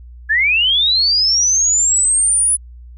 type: linear sweep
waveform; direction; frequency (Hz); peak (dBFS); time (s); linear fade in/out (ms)
sine; up; 1661.2 to 10000; -11; 0.29-2.57; 20
effects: added 60 Hz sine -34 dBFS peak until 2.97 s